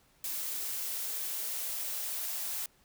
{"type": "noise with high-pass filter sweep", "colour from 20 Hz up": "blue", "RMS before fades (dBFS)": -36, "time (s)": [0.24, 2.66], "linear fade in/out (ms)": 2, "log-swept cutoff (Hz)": [300, 720], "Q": 2.4, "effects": ["pink hiss -66 dBFS RMS until 2.84 s"]}